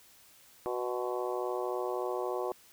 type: harmonic tone with a mistuned harmonic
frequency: 123.47 Hz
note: B2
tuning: in tune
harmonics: 3 / 4 / 5 / 6 / 7 / 8 / 9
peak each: -35 / -37 / -39 / -41 / -42 / -43 / -44 dBFS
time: 0.66-2.52 s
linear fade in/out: 0 ms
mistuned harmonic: 8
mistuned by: +52 cents
effects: white hiss -59 dBFS RMS until 2.72 s